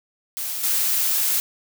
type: noise with level steps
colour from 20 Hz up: blue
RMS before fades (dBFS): -28 / -21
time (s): 0.37-1.4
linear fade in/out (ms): 0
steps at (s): 0.63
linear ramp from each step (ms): 10
effects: none